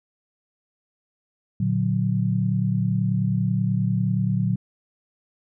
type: chord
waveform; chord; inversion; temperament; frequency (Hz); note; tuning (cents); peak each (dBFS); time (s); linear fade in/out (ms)
sine; Bb augmented; none; equal; 116.54 / 146.83 / 185; Bb2 / D3 / F#3; 0 / 0 / 0; -23 / -26 / -23; 1.6-4.56; 5
effects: none